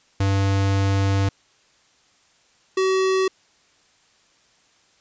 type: tone pair in turn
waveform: square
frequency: 98 / 378.9 Hz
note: G2 / F#4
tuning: 0 / +41 cents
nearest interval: octave + major seventh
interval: 2341 cents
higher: second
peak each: -18 dBFS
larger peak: neither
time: 0.2-1.29 / 2.77-3.28 s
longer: first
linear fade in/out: 5 ms
effects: white hiss -59 dBFS RMS until 5 s + resampled to 16000 Hz